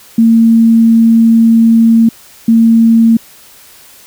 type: tone bursts at uneven times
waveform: sine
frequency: 227.7 Hz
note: A#3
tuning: 40 cents flat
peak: -3 dBFS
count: 2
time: 0.18-2.09 / 2.48-3.17 s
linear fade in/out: 5 ms
effects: white hiss -39 dBFS RMS until 4.06 s